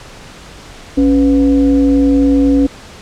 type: tone with frequency modulation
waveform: sine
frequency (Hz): 277.2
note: C#4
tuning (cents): 0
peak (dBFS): -7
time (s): 0.97-2.67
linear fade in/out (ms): 10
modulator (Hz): 221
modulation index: 0.56
effects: pink hiss -35 dBFS RMS until 3.01 s + low-pass 7000 Hz 12 dB/octave